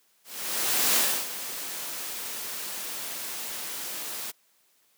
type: noise with ADSR envelope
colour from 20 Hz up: white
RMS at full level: -22 dBFS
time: 0.24-4.32 s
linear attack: 720 ms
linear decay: 300 ms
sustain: -13 dB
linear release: 20 ms
effects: white hiss -66 dBFS RMS until 4.97 s + high-pass 200 Hz 12 dB/octave